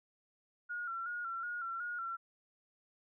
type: tone with vibrato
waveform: sine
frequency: 1396.9 Hz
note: F6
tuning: in tune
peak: -37 dBFS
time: 0.69-2.17 s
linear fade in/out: 20 ms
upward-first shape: square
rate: 2.7 Hz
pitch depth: 50 cents each way
effects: none